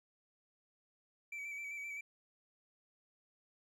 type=tone with vibrato; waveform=triangle; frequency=2304 Hz; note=D7; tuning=34 cents flat; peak=-40 dBFS; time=1.32-2.01 s; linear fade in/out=5 ms; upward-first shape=square; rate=7.7 Hz; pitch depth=26 cents each way; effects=none